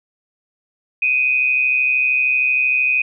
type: tone with amplitude modulation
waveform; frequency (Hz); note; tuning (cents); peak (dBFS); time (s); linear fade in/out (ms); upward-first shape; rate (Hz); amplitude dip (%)
sine; 2497; D#7; +6; -11; 1.02-3.02; 5; sine; 133; 60
effects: none